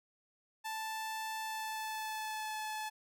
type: tone with pitch glide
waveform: sawtooth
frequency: 880 to 862.9 Hz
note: A5 to A5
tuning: 0 to -34 cents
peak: -34 dBFS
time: 0.64-2.9 s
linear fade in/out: 20 ms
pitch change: -34 cents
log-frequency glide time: 1.39-2.58 s
effects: none